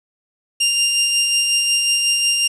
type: tone with tremolo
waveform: 20% pulse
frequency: 2794 Hz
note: F7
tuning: in tune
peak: -9 dBFS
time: 0.6-2.48 s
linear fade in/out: 10 ms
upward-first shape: sine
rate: 5.5 Hz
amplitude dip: 30%
effects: resampled to 24000 Hz + 7-bit